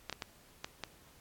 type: clicks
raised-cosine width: 0.2 ms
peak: -20 dBFS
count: 5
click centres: 0.097 / 0.127 / 0.222 / 0.645 / 0.837 s
effects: pink hiss -61 dBFS RMS until 1.2 s + AAC 64 kbps